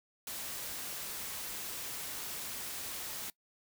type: noise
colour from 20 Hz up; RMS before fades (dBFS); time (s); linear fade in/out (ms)
white; -41; 0.27-3.3; 2
effects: noise-tail reverb RT60 0.1 s tail -22 dB re dry